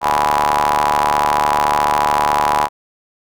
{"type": "ring-modulated tone", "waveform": "sawtooth", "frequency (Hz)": 73.9, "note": "D2", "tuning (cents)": 11, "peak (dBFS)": -6, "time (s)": [0.01, 2.69], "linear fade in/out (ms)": 50, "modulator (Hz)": 909, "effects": []}